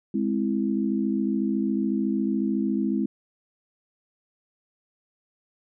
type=chord; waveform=sine; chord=Ab augmented; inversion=none; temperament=equal; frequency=207.7 / 261.6 / 329.6 Hz; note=Ab3 / C4 / E4; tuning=0 / 0 / 0 cents; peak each=-25 / -27 / -28 dBFS; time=0.14-3.06 s; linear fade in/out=5 ms; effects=none